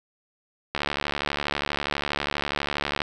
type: click train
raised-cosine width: 0.3 ms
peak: -9 dBFS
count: 165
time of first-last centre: 0.75-3.018 s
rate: 72.3 Hz
effects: none